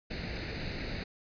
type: noise with comb filter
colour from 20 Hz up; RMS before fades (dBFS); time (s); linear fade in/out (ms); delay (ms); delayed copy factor
pink; -37; 0.1-1.04; 10; 0.46; +0.7
effects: resampled to 11025 Hz